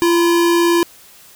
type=tone pair together; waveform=square; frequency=342.2 / 968 Hz; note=F4 / B5; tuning=-35 / -35 cents; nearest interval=octave + tritone; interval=1800 cents; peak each=-12 / -24 dBFS; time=0.02-0.83 s; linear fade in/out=0 ms; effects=white hiss -44 dBFS RMS until 1.35 s